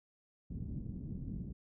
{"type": "low-pass noise", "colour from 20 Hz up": "white", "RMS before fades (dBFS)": -42, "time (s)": [0.5, 1.53], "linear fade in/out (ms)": 10, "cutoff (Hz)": 220, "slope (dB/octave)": 24, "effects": []}